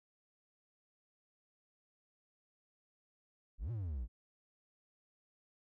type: exponential two-way sweep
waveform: triangle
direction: up then down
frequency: 34.65 to 123.47 to 52.4 Hz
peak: -35 dBFS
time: 3.58-4.08 s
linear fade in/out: 50 ms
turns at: 3.71 s
effects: none